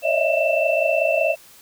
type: tone cluster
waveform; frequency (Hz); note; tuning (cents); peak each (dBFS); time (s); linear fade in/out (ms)
sine; 555 / 612 / 643 / 668 / 2670; C#5 / D#5 / E5 / E5 / E7; +2 / -29 / -43 / +23 / +22; -23; 0.02-1.36; 50
effects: white hiss -48 dBFS RMS until 1.61 s